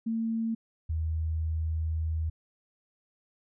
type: tone pair in turn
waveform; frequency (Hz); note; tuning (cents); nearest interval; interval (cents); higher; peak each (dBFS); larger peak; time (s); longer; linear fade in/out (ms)
sine; 226 / 79.9; A3 / D#2; +47 / +47; octave + tritone; 1800; first; -27; neither; 0.06-0.55 / 0.89-2.3; second; 10
effects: none

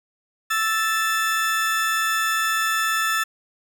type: tone pair together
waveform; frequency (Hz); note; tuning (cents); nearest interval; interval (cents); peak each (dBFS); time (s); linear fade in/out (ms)
35% pulse; 1318.5 / 1760; E6 / A6; 0 / 0; perfect fourth; 500; -21; 0.5-3.24; 10
effects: none

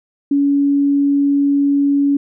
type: tone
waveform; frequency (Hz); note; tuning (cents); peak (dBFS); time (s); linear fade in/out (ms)
sine; 282.3; C#4; +32; -11; 0.31-2.17; 5
effects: none

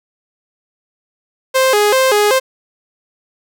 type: tone with vibrato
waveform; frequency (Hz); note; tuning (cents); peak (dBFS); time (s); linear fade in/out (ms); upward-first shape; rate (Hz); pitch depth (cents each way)
sawtooth; 467; A#4; +3; -6; 1.54-2.4; 20; square; 2.6; 200
effects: none

